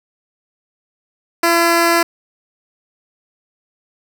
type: tone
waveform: 10% pulse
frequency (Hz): 338.3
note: E4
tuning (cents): +45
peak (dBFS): -3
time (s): 1.43-2.03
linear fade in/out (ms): 5
effects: none